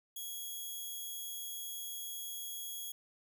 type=tone; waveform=5% pulse; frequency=3322 Hz; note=G#7; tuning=in tune; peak=-32 dBFS; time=0.16-2.92 s; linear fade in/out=5 ms; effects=none